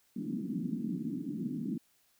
pink band-pass noise, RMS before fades -36 dBFS, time 0.16-1.78 s, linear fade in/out 10 ms, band 170 to 300 Hz, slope 48 dB/octave, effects white hiss -70 dBFS RMS until 2.19 s

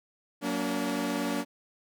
sawtooth chord, Gb augmented, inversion none, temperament equal with one note detuned, 185 / 233.1 / 286.5 Hz, Gb3 / Bb3 / D4, 0 / 0 / -43 cents, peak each -32 / -29 / -27 dBFS, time 0.41-1.45 s, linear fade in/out 50 ms, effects none

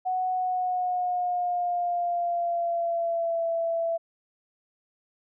sine tone with pitch glide, 740 to 666.9 Hz, F#5 to E5, 0 to +20 cents, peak -24 dBFS, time 0.05-3.98 s, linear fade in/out 20 ms, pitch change -180 cents, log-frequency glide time 0.3-3.45 s, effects none

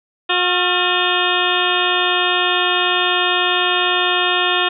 harmonic tone with a mistuned harmonic, 359.9 Hz, F#4, 48 cents flat, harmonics 1 / 2 / 3 / 4 / 5 / 7 / 8 / 9 / 10, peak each -23 / -23 / -23 / -23 / -23 / -23 / -23 / -23 / -23 dBFS, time 0.29-4.69 s, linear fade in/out 10 ms, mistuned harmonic 4, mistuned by -62 cents, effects none

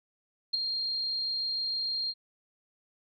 sine tone with ADSR envelope, 4211 Hz, C8, 10 cents sharp, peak -22 dBFS, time 0.53-2.14 s, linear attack 13 ms, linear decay 11 ms, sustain -7 dB, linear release 46 ms, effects none

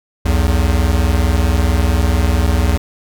square tone pair together, 62.37 / 82.41 Hz, B1 / E2, +18 / 0 cents, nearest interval perfect fourth, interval 482 cents, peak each -15 dBFS, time 0.25-2.78 s, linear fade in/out 10 ms, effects none

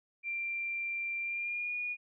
sine tone with pitch glide, 2367 to 2446 Hz, D7 to D#7, +13 to -30 cents, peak -33 dBFS, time 0.23-1.97 s, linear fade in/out 50 ms, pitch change +57 cents, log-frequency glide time 1.2-1.75 s, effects none

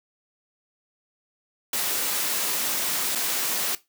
white noise with dropouts, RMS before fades -26 dBFS, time 1.73-3.75 s, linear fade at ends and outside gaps 2 ms, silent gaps 3.151-3.156 s, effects noise-tail reverb RT60 0.2 s tail -17 dB re dry + high-pass 200 Hz 12 dB/octave

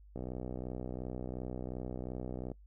click train, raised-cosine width 2 ms, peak -27 dBFS, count 149, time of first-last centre 0.16-2.517 s, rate 62.8 Hz, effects noise-tail reverb RT60 0.1 s tail -23 dB re dry + added 50 Hz sine -54 dBFS peak until 2.66 s

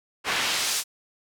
pink noise with band-pass filter sweep, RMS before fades -26 dBFS, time 0.24-0.84 s, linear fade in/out 50 ms, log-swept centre 1700 to 8100 Hz, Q 0.75, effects none

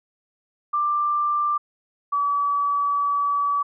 sine tone pair in turn, 1183 / 1145.3 Hz, D6 / D6, +12 / -44 cents, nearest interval minor second, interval 56 cents, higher first, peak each -19 dBFS, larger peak neither, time 0.73-1.58 / 2.12-3.63 s, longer second, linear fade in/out 10 ms, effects none

